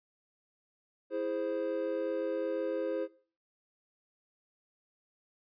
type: chord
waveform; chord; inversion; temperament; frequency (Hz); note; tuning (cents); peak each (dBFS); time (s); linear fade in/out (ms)
triangle; E augmented; none; equal; 329.6 / 415.3 / 523.3; E4 / G#4 / B#4; 0 / 0 / 0; -35 / -35 / -32; 1.1-3.08; 50
effects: noise-tail reverb RT60 0.4 s tail -18 dB re dry + resampled to 11025 Hz